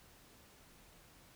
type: silence
effects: pink hiss -62 dBFS RMS until 1.35 s